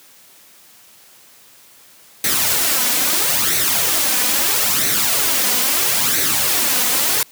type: noise with flanger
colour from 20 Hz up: white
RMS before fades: -17 dBFS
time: 2.24-7.23 s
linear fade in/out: 2 ms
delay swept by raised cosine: 0.49 to 4.09 ms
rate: 0.76 Hz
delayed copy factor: +0.6
effects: white hiss -47 dBFS RMS until 7.31 s + high-pass 100 Hz 12 dB/octave